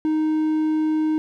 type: tone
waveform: triangle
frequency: 311.1 Hz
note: D#4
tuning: in tune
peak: -16 dBFS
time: 0.05-1.18 s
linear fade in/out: 0 ms
effects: none